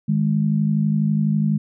sine tone pair together, 155.6 / 207.7 Hz, D#3 / G#3, 0 / 0 cents, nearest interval perfect fourth, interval 500 cents, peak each -19 dBFS, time 0.08-1.58 s, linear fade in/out 10 ms, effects none

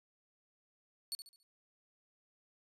sawtooth tone with echo, 4435 Hz, C#8, in tune, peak -34 dBFS, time 1.12-1.15 s, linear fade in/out 0 ms, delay 70 ms, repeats 4, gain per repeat -9 dB, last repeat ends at 1.43 s, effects resampled to 32000 Hz

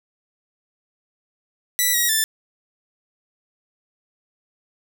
5% pulse tone with pitch steps, 1969 / 1902 / 1764 Hz, B6 / A#6 / A6, -6 / +34 / +4 cents, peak -7 dBFS, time 1.79-2.24 s, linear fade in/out 0 ms, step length 150 ms, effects none

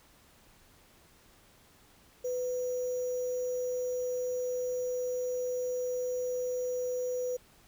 sine tone with sample-and-hold, 498.9 Hz, B4, 17 cents sharp, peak -30 dBFS, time 2.24-7.37 s, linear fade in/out 10 ms, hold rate 6300 Hz, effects pink hiss -61 dBFS RMS until 7.67 s

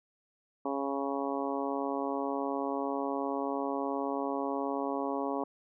harmonic tone, 138.59 Hz, C#3, in tune, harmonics 2 / 3 / 4 / 5 / 6 / 7 / 8, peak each -35 / -37 / -38 / -39 / -40 / -40 / -41 dBFS, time 0.65-5.44 s, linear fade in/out 5 ms, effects none

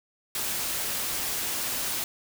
white noise, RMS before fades -30 dBFS, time 0.35-2.04 s, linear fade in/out 2 ms, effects none

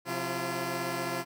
10% pulse tone cluster, 132 / 178.4 / 341.1 Hz, C3 / F3 / F4, +16 / +37 / -41 cents, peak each -29 / -29 / -25 dBFS, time 0.05-1.25 s, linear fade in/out 50 ms, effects none

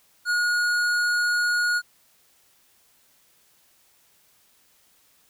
sine tone with hard clipping, 1443 Hz, F#6, 44 cents flat, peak -22 dBFS, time 0.25-1.82 s, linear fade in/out 50 ms, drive 12 dB, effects white hiss -61 dBFS RMS until 5.29 s

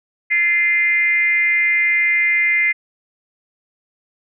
sine tone with frequency modulation, 2079 Hz, C7, 12 cents flat, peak -13 dBFS, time 0.3-2.73 s, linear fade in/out 20 ms, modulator 349 Hz, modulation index 0.5, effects none

